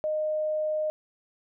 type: tone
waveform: sine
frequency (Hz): 616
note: D#5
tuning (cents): -17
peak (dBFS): -25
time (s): 0.04-0.9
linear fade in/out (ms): 0
effects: none